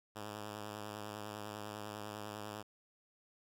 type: tone with vibrato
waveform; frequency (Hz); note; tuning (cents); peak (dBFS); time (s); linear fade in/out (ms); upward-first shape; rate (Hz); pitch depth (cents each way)
5% pulse; 105; G#2; +19; -32; 0.15-2.63; 20; sine; 10; 41
effects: none